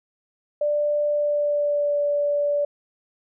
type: tone with pitch glide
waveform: sine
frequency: 590 to 580.2 Hz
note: D5 to D5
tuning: +8 to -21 cents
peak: -19 dBFS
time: 0.61-2.65 s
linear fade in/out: 5 ms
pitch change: -29 cents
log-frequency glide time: 1.06-2 s
effects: none